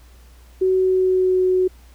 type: tone with pitch glide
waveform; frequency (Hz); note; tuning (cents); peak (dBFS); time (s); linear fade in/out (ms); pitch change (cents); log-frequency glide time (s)
sine; 374.8 to 369.6; F#4 to F#4; +22 to -2; -14; 0.61-1.68; 10; -24; 0.75-1.42
effects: added 60 Hz sine -44 dBFS peak until 1.94 s + pink hiss -54 dBFS RMS until 1.94 s